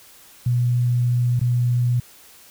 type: tone with dropouts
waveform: sine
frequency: 122.1 Hz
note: B2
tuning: 19 cents flat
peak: -16 dBFS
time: 0.46-2 s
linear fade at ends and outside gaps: 5 ms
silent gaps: 1.395-1.412 s
effects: white hiss -48 dBFS RMS until 2.5 s